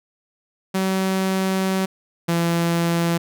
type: tone pair in turn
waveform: sawtooth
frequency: 190 / 169.27 Hz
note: F#3 / E3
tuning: +46 / +46 cents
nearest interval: major second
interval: 200 cents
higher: first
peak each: -15 / -14 dBFS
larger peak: second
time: 0.74-1.86 / 2.28-3.18 s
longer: first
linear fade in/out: 10 ms
effects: none